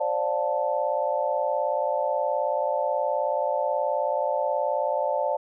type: chord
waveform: sine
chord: D minor seventh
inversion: third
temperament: just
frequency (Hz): 528.6 / 587.3 / 704.8 / 881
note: C5 / D5 / F5 / A5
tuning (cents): +18 / 0 / +16 / +2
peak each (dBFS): -29 / -26 / -31 / -28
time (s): 0-5.37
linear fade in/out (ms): 10
effects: none